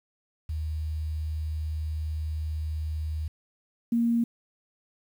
sine tone pair in turn, 77.78 / 233.6 Hz, D#2 / A#3, 0 / +4 cents, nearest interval octave + perfect fifth, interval 1904 cents, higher second, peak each -28 / -21 dBFS, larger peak second, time 0.49-3.28 / 3.92-4.24 s, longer first, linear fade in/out 5 ms, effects 9-bit

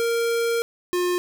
square tone pair in turn, 465 / 356.8 Hz, A#4 / F4, -4 / +37 cents, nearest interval perfect fourth, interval 459 cents, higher first, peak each -21 dBFS, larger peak neither, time 0-0.62 / 0.93-1.18 s, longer first, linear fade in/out 0 ms, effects none

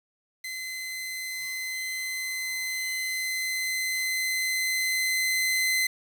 sawtooth tone with level ramp, 2048 Hz, C7, 38 cents flat, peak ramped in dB -30 to -19 dBFS, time 0.44-5.87 s, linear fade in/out 5 ms, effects 8-bit

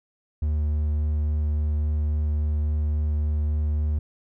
triangle tone, 75.3 Hz, D2, 44 cents sharp, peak -19 dBFS, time 0.42-3.99 s, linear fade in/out 5 ms, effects none

